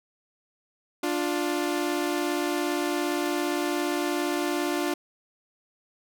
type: tone pair together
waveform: sawtooth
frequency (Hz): 294.4 / 351.8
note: D4 / F4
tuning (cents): +4 / +13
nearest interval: minor third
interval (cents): 309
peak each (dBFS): -24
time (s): 1.03-4.94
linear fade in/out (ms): 5
effects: none